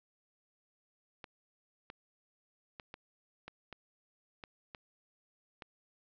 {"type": "clicks", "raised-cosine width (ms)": 0.3, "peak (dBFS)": -29, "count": 9, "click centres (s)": [1.242, 1.901, 2.798, 2.941, 3.48, 3.727, 4.438, 4.748, 5.622], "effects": ["low-pass 5000 Hz 12 dB/octave"]}